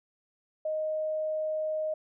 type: tone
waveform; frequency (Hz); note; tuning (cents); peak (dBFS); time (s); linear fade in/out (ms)
sine; 622.3; D#5; 0; -28; 0.65-1.94; 5
effects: none